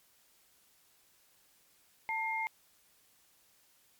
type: tone pair together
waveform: sine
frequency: 892.8 / 2122 Hz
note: A5 / C7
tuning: +25 / +24 cents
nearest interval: octave + minor third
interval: 1499 cents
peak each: -35 / -34 dBFS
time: 2.09-2.47 s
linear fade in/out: 0 ms
effects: white hiss -67 dBFS RMS until 3.99 s + MP3 96 kbps